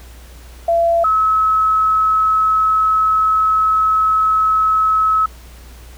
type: tone pair in turn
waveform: sine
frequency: 676 / 1290.2 Hz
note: E5 / E6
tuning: +43 / -38 cents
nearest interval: major seventh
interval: 1119 cents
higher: second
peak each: -11 dBFS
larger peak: neither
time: 0.68-1.04 / 1.04-5.26 s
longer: second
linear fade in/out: 5 ms
effects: added 60 Hz sine -36 dBFS peak until 5.97 s + pink hiss -44 dBFS RMS until 5.97 s